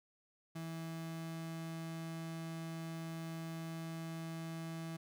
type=tone; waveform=35% pulse; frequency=163.6 Hz; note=E3; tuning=13 cents flat; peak=-40 dBFS; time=0.55-4.97 s; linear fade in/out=10 ms; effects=none